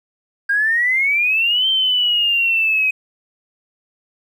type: exponential two-way sweep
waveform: triangle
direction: up then down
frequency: 1600 to 3136 to 2519 Hz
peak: -10 dBFS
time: 0.49-2.91 s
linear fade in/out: 10 ms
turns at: 1.68 s
effects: tanh soft clip ceiling -12 dBFS